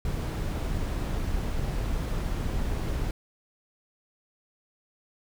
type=noise; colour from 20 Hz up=brown; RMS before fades=-29 dBFS; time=0.05-3.11 s; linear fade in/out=2 ms; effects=none